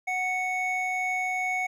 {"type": "tone pair together", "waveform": "triangle", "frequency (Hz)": [739.8, 2217], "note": ["F#5", "C#7"], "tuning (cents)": [0, 0], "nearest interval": "octave + perfect fifth", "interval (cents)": 1900, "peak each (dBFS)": [-28, -26], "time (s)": [0.07, 1.67], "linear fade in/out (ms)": 10, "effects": []}